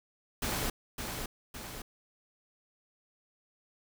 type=noise with echo; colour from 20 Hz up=pink; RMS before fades=-33 dBFS; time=0.42-0.7 s; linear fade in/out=5 ms; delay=560 ms; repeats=2; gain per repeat=-5 dB; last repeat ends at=1.82 s; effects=none